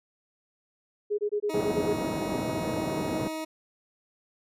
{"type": "tone bursts", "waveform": "sine", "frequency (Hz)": 415.3, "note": "G#4", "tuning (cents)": 0, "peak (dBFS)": -24, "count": 8, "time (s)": [1.1, 1.941], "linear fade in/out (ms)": 20, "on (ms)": 85, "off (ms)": 23}
{"type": "tone", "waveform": "20% pulse", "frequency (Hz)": 316.1, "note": "D#4", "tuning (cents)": 27, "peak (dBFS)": -27, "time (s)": [1.49, 3.45], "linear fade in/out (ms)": 10}
{"type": "band-pass noise", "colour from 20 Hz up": "pink", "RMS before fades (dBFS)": -32, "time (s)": [1.54, 3.28], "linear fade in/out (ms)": 5, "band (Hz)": [160, 600], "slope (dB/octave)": 12}
{"effects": ["resampled to 32000 Hz"]}